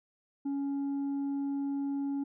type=tone with tanh clipping; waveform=sine; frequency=279.2 Hz; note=C#4; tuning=13 cents sharp; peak=-31 dBFS; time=0.45-2.24 s; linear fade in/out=10 ms; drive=3 dB; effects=none